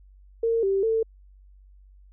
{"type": "tone with pitch steps", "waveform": "sine", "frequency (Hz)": [457.7, 390.1, 447.6], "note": ["A#4", "G4", "A4"], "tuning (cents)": [-32, -8, 30], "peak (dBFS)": -20, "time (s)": [0.43, 1.03], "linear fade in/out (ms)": 5, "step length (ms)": 200, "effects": ["added 48 Hz sine -49 dBFS peak until 2.12 s"]}